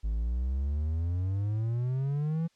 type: exponential sweep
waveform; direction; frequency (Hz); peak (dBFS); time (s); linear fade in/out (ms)
triangle; up; 51.91 to 168.2; -25; 0.03-2.48; 20
effects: white hiss -69 dBFS RMS until 2.55 s + low-pass 6000 Hz 12 dB/octave

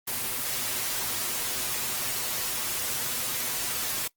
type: noise with comb filter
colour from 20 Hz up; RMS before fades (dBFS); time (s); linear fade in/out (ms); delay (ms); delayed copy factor
white; -30; 0.07-4.08; 10; 8.1; +0.55
effects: noise-tail reverb RT60 0.1 s tail -21 dB re dry + Opus 24 kbps

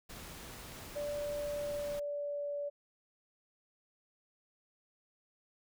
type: noise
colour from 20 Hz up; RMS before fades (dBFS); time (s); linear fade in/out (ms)
pink; -48; 0.09-2; 10
type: tone with pitch glide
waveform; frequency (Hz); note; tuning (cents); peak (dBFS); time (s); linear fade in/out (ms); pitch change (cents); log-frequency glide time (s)
sine; 584 to 576.6; D5 to D5; -10 to -32; -35; 0.95-2.7; 20; -22; 1.39-2.58
effects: none

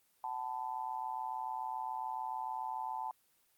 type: tone with amplitude modulation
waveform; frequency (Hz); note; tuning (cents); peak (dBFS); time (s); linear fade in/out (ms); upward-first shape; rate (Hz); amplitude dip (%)
sine; 880; A5; 0; -32; 0.24-3.11; 2; sine; 127; 100
effects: white hiss -72 dBFS RMS until 3.57 s + Opus 24 kbps

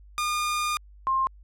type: tone pair in turn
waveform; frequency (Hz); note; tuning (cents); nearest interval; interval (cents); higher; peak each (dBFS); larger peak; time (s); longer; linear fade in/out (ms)
sawtooth / sine; 1214 / 1060.3; D#6 / C6; -43 / +23; major second; 234; first; -21; neither; 0.18-0.77 / 1.07-1.27; first; 0
effects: added 50 Hz sine -47 dBFS peak until 1.43 s + low-pass 12000 Hz 12 dB/octave

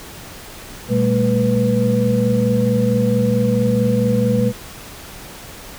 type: tone cluster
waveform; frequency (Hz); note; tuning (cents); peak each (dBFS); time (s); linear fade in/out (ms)
sine; 119.8 / 199.1 / 223.6 / 492.7; A#2 / G3 / A3 / B4; +48 / +27 / +28 / -4; -19; 0.88-4.53; 50
effects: pink hiss -36 dBFS RMS until 5.78 s

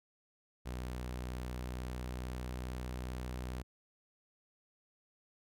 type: tone with pitch glide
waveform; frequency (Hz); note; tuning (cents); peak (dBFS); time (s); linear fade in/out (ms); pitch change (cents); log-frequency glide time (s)
sawtooth; 62 to 62.4; B1 to B1; +7 to +19; -35; 0.65-3.63; 20; +12; 1.34-2.59
effects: none

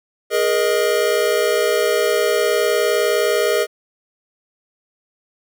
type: chord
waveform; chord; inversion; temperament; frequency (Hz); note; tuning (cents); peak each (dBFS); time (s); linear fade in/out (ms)
square; Ab suspended second; none; equal with one note detuned; 415.3 / 474.9 / 622.3; Ab4 / Bb4 / Eb5; 0 / +32 / 0; -20 / -20 / -21; 0.3-3.67; 50
effects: none

